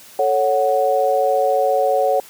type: chord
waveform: sine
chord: F# minor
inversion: first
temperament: equal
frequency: 440 / 554.4 / 740 Hz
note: A4 / C#5 / F#5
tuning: 0 / 0 / 0 cents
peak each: -21 / -17 / -18 dBFS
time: 0.19-2.2 s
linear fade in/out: 2 ms
effects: white hiss -43 dBFS RMS until 2.29 s + high-pass 100 Hz 12 dB/octave